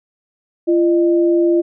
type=tone pair together; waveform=sine; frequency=342.4 / 610 Hz; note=F4 / D#5; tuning=-34 / -34 cents; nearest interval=minor seventh; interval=1000 cents; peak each=-11 / -21 dBFS; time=0.67-1.62 s; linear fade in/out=20 ms; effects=none